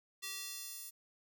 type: tone with high-pass filter sweep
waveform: square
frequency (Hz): 385.7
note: G4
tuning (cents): -28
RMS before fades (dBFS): -45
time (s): 0.22-0.91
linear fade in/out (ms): 20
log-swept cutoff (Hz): 2900 to 9000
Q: 0.76
effects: none